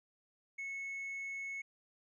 sine tone with tanh clipping, 2197 Hz, C#7, 16 cents flat, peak -40 dBFS, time 0.58-1.62 s, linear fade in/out 10 ms, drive 2 dB, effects none

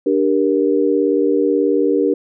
sine chord, G minor, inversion second, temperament just, 294 / 392 / 470.4 Hz, D4 / G4 / Bb4, +2 / 0 / +16 cents, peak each -17 dBFS, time 0.06-2.14 s, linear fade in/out 5 ms, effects none

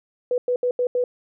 sine tone bursts at uneven times, 493.9 Hz, B4, in tune, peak -18 dBFS, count 5, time 0.31-0.38 / 0.48-0.56 / 0.63-0.71 / 0.79-0.87 / 0.95-1.04 s, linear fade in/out 2 ms, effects none

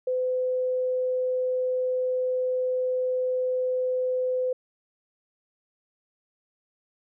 sine tone, 508 Hz, B4, 49 cents sharp, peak -23 dBFS, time 0.07-4.53 s, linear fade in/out 5 ms, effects none

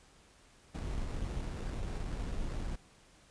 brown noise with sample-and-hold, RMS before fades -37 dBFS, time 0.74-2.76 s, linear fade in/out 10 ms, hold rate 3150 Hz, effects pink hiss -62 dBFS RMS until 3.3 s + resampled to 22050 Hz

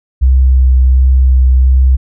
sine tone with vibrato, 64.5 Hz, C2, 24 cents flat, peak -4 dBFS, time 0.21-1.97 s, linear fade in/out 20 ms, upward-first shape triangle, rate 1.4 Hz, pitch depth 17 cents each way, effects none

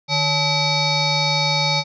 sine tone with frequency modulation, 2299 Hz, D7, 37 cents flat, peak -16 dBFS, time 0.08-1.84 s, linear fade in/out 50 ms, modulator 716 Hz, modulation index 3.8, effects none

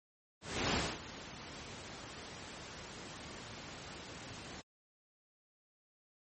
pink noise with ADSR envelope, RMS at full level -31 dBFS, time 0.41-4.62 s, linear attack 310 ms, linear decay 260 ms, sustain -16 dB, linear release 21 ms, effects high-pass 80 Hz 12 dB/octave + MP3 32 kbps

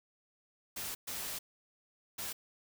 white noise bursts at uneven times, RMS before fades -40 dBFS, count 3, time 0.76-0.95 / 1.07-1.39 / 2.18-2.33 s, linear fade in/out 10 ms, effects none

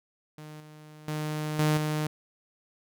sawtooth tone with level steps, 152.8 Hz, D#3, 31 cents flat, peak -38 / -43 / -26 / -18 / -23 dBFS, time 0.38-2.07 s, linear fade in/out 2 ms, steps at 0.6 / 1.08 / 1.59 / 1.77 s, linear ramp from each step 2 ms, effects none

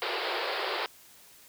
pink band-pass noise, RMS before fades -32 dBFS, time 0.02-0.86 s, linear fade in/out 0 ms, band 350 to 4900 Hz, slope 96 dB/octave, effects white hiss -55 dBFS RMS until 1.48 s

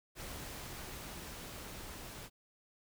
pink noise with level ramp, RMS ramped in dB -45 to -48 dBFS, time 0.15-2.3 s, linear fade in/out 50 ms, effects none

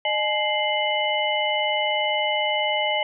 sine tone cluster, 608 / 848 / 2093 / 2971 Hz, D#5 / G#5 / C7 / F#7, -40 / +36 / 0 / +6 cents, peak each -26 dBFS, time 0.05-3.03 s, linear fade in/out 2 ms, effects none

